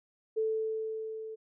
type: tone with level ramp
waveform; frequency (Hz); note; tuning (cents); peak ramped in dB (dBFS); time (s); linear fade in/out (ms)
sine; 440; A4; 0; -26 to -39; 0.36-1.36; 20
effects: none